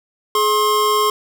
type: tone pair together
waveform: square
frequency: 423.5 / 1067.2 Hz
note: G#4 / C6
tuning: +34 / +34 cents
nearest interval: octave + major third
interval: 1600 cents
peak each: -19 / -16 dBFS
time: 0.35-1.1 s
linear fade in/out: 2 ms
effects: none